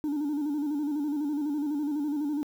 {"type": "tone with vibrato", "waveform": "sine", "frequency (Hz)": 293.7, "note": "D4", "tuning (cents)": 0, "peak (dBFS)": -24, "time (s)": [0.04, 2.43], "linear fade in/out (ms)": 0, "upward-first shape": "square", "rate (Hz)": 12, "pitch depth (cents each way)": 62, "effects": ["tanh soft clip ceiling -26 dBFS", "9-bit"]}